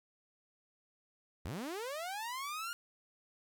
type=linear sweep; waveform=sawtooth; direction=up; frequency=61.3 to 1429 Hz; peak=-35 dBFS; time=1.45-2.73 s; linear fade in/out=0 ms; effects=11-bit